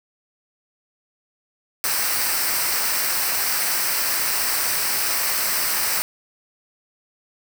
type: noise with comb filter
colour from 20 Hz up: white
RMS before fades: -22 dBFS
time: 1.84-6.02 s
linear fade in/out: 0 ms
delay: 0.29 ms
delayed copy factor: -0.6
effects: none